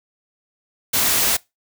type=noise; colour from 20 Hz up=white; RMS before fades=-18 dBFS; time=0.93-1.37 s; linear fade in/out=10 ms; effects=noise-tail reverb RT60 0.2 s tail -22 dB re dry